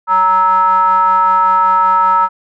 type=ring-modulated tone; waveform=triangle; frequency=187.1 Hz; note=F#3; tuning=20 cents sharp; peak=-3 dBFS; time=0.07-2.29 s; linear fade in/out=50 ms; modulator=1120 Hz; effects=none